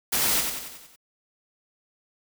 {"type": "noise with echo", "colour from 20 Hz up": "white", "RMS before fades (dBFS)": -24, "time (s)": [0.12, 0.41], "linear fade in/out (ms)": 10, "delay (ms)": 92, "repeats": 6, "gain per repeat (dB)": -5, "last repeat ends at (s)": 0.962, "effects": []}